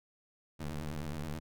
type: ring-modulated tone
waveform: 25% pulse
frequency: 77.78 Hz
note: D#2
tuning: in tune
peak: -30 dBFS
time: 0.59-1.4 s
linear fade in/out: 20 ms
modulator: 73.1 Hz
effects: none